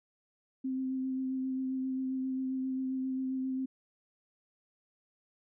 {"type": "tone with vibrato", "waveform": "sine", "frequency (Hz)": 261.6, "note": "C4", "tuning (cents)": 0, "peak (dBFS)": -31, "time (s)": [0.64, 3.66], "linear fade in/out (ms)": 10, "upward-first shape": "sine", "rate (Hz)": 7.5, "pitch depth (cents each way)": 14, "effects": []}